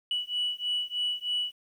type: beating tone pair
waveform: sine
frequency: 2947 / 2950.2 Hz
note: F#7 / F#7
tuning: -8 / -6 cents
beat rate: 3.2 Hz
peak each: -30 dBFS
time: 0.11-1.52 s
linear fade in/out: 2 ms
effects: tanh soft clip ceiling -22 dBFS + 10-bit